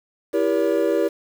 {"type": "chord", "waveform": "triangle", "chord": "E diminished seventh", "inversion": "none", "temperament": "just", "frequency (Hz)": [329.6, 395.6, 474.7, 569.6], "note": ["E4", "G4", "Bb4", "Db5"], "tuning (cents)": [0, 16, 31, 47], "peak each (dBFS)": -21, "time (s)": [0.33, 1.09], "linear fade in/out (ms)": 20, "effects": ["7-bit"]}